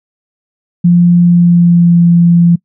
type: tone with pitch glide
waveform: sine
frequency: 174.2 to 171.5 Hz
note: F3 to F3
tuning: -4 to -31 cents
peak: -3 dBFS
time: 0.84-2.56 s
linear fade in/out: 10 ms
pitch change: -27 cents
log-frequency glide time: 1.23-2 s
effects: noise-tail reverb RT60 0.1 s tail -24 dB re dry